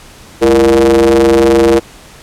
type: ring-modulated tone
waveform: square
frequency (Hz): 65.41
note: C2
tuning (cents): 0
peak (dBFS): -3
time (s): 0.41-1.8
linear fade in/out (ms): 20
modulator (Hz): 404
effects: pink hiss -37 dBFS RMS until 2.22 s + low-pass 11000 Hz 12 dB/octave